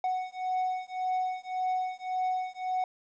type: beating tone pair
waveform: triangle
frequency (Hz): 740 / 741.8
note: F#5 / F#5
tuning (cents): 0 / +4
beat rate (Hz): 1.8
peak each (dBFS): -30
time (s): 0.04-2.84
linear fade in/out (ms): 2
effects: resampled to 16000 Hz + 11-bit